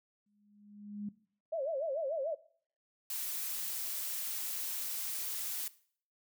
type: tone with exponential growth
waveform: sine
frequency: 206.2 Hz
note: G#3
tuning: 12 cents flat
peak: -35 dBFS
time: 0.26-1.09 s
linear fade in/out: 5 ms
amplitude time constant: 180 ms
type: tone with vibrato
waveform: sine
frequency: 594 Hz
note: D5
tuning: 20 cents sharp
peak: -32 dBFS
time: 1.52-2.35 s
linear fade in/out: 10 ms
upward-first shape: sine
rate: 6.8 Hz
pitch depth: 210 cents each way
type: noise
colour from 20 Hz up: blue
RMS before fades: -38 dBFS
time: 3.1-5.68 s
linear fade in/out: 2 ms
effects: noise-tail reverb RT60 0.5 s tail -18 dB re dry